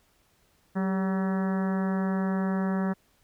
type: harmonic tone with a mistuned harmonic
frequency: 190 Hz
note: F#3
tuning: 46 cents sharp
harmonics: 1 / 2 / 3 / 4 / 5 / 6 / 7 / 8 / 9 / 10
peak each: -25 / -36 / -38 / -40 / -41 / -44 / -42 / -47 / -43 / -50 dBFS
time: 0.75-2.94 s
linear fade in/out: 20 ms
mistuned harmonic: 2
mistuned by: +58 cents
effects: pink hiss -66 dBFS RMS until 3.23 s